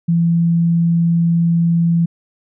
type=tone; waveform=sine; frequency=168.5 Hz; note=E3; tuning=38 cents sharp; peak=-11 dBFS; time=0.08-2.06 s; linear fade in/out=10 ms; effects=none